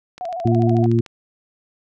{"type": "click train", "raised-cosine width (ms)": 0.2, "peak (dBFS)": -21, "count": 13, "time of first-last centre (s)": [0.18, 1.062], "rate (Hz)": 13.6}
{"type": "tone with vibrato", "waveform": "sine", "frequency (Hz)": 698.5, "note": "F5", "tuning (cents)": 0, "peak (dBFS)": -24, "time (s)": [0.21, 0.86], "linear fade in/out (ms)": 0, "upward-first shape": "square", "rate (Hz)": 13, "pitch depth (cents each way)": 74}
{"type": "harmonic tone", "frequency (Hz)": 116, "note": "A#2", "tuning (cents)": -8, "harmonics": [1, 2, 3], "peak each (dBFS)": [-16, -19, -19], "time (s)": [0.45, 1.01], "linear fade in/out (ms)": 5}
{"effects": []}